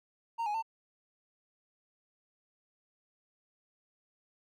triangle tone with pitch steps, 922 / 834 / 900 Hz, A#5 / G#5 / A5, -19 / +7 / +39 cents, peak -29 dBFS, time 0.38-0.626 s, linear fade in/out 20 ms, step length 82 ms, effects none

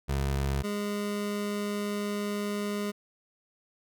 25% pulse tone pair in turn, 68.7 / 205.7 Hz, C#2 / G#3, -15 / -16 cents, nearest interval octave + perfect fifth, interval 1899 cents, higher second, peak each -23 / -26 dBFS, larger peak first, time 0.08-0.63 / 0.63-2.92 s, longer second, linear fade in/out 20 ms, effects none

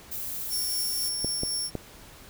violet noise, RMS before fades -34 dBFS, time 0.11-1.09 s, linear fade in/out 10 ms
25% pulse tone with tremolo, 5470 Hz, F8, 37 cents flat, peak -22 dBFS, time 0.49-1.71 s, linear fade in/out 50 ms, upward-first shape triangle, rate 4 Hz, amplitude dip 25%
clicks, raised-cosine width 2 ms, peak -16 dBFS, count 3, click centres 1.246 / 1.434 / 1.753 s
effects pink hiss -49 dBFS RMS until 2.29 s

